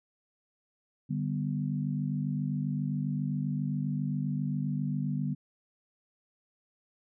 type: chord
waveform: sine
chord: G major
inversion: second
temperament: equal with one note detuned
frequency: 146.83 / 194.31 / 246.9 Hz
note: D3 / G3 / B3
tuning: 0 / -15 / 0 cents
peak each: -31 / -34 / -35 dBFS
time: 1.09-5.35 s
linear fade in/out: 20 ms
effects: none